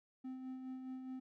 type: tone with tremolo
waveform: triangle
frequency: 259 Hz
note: C4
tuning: 17 cents flat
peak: -40 dBFS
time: 0.24-1.2 s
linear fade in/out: 10 ms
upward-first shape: sine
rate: 4.8 Hz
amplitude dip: 40%
effects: none